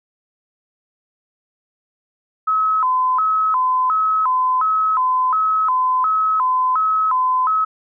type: tone with vibrato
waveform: sine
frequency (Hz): 1144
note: D6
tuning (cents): -46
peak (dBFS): -14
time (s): 2.47-7.65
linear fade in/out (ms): 10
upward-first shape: square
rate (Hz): 1.4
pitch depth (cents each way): 200
effects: none